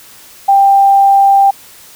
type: tone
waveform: sine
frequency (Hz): 790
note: G5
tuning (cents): +13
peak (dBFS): -4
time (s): 0.48-1.51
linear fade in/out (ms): 10
effects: white hiss -38 dBFS RMS until 1.95 s